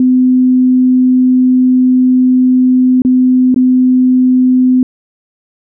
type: tone with dropouts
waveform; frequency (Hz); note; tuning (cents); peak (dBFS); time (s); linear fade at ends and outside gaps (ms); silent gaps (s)
sine; 254.4; C4; -48; -5; 0-4.83; 2; 3.02-3.049 / 3.544-3.561
effects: none